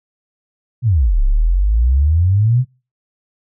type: exponential two-way sweep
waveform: sine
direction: down then up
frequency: 132.6 to 32.7 to 132.6 Hz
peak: -10 dBFS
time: 0.82-2.65 s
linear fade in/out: 50 ms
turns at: 1.22 s
effects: noise-tail reverb RT60 0.3 s tail -22 dB re dry